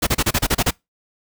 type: noise bursts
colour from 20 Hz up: pink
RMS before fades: -17 dBFS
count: 9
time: 0.02-0.709 s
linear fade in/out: 10 ms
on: 49 ms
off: 31 ms
effects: noise-tail reverb RT60 0.2 s tail -25 dB re dry